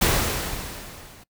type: noise with level ramp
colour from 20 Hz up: pink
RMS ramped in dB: -18 to -48 dBFS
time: 0.01-1.24 s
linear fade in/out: 10 ms
effects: noise-tail reverb RT60 0.1 s tail -21 dB re dry